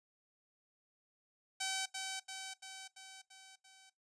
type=tone with echo; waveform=5% pulse; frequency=766 Hz; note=G5; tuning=40 cents flat; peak=-24 dBFS; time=1.6-1.86 s; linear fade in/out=10 ms; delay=340 ms; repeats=6; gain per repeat=-4 dB; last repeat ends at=3.9 s; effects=noise-tail reverb RT60 0.2 s tail -20 dB re dry + resampled to 22050 Hz